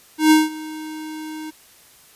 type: tone with ADSR envelope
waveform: square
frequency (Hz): 311.1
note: D#4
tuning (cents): 0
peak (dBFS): -9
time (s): 0.18-1.51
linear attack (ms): 130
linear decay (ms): 180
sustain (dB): -21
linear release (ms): 16
effects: white hiss -50 dBFS RMS until 2.15 s + resampled to 32000 Hz